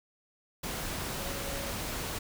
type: tone in noise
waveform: sine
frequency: 554.4 Hz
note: C#5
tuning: in tune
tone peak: -43 dBFS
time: 1.19-1.72 s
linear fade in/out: 10 ms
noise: pink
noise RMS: -36 dBFS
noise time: 0.63-2.19 s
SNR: -10 dB
effects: none